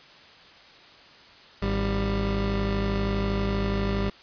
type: tone pair together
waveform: 25% pulse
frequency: 52.44 / 198 Hz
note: G#1 / G3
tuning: +17 / +18 cents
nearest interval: octave + major seventh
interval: 2301 cents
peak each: -23 dBFS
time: 1.62-4.1 s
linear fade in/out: 5 ms
effects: white hiss -50 dBFS RMS until 4.22 s + resampled to 11025 Hz